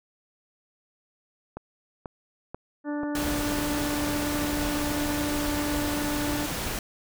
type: click train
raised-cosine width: 1 ms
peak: -21 dBFS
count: 6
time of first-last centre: 1.57-4.009 s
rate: 2.05 Hz
type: harmonic tone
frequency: 293.7 Hz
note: D4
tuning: in tune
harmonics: 1 / 2 / 3 / 4 / 5 / 6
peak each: -28 / -36 / -40 / -45 / -43 / -46 dBFS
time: 2.84-6.48 s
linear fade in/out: 50 ms
type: noise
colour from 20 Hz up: pink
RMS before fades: -31 dBFS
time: 3.15-6.79 s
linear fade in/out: 2 ms
effects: none